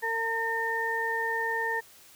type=harmonic tone; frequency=454.8 Hz; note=A#4; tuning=43 cents flat; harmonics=1 / 2 / 4; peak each=-34 / -32 / -29 dBFS; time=0.02-1.81 s; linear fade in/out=20 ms; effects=white hiss -54 dBFS RMS until 2.15 s